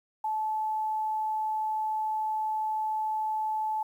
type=tone; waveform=sine; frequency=867 Hz; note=A5; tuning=26 cents flat; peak=-27 dBFS; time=0.24-3.83 s; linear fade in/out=5 ms; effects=10-bit